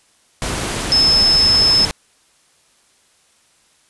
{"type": "tone in noise", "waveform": "sine", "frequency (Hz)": 5210, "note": "E8", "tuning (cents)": -21, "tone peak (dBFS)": -10, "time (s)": [0.92, 1.85], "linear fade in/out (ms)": 0, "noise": "pink", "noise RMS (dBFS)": -22, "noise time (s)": [0.42, 1.91], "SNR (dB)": 9, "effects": ["white hiss -56 dBFS RMS until 3.89 s", "resampled to 24000 Hz"]}